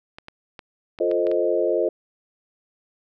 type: clicks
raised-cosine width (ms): 0.3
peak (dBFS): -22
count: 7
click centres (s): 0.185 / 0.284 / 0.592 / 0.988 / 1.114 / 1.269 / 1.315
type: chord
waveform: sine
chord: F dominant seventh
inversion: none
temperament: equal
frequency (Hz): 349.2 / 440 / 523.3 / 622.3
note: F4 / A4 / C5 / Eb5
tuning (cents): 0 / 0 / 0 / 0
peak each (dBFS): -24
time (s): 1-1.89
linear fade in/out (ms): 5
effects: none